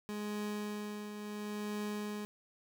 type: tone with tremolo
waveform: 30% pulse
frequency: 208.8 Hz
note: G#3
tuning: 10 cents sharp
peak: -33 dBFS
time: 0.09-2.25 s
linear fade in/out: 0 ms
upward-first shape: triangle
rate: 0.72 Hz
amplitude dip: 55%
effects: none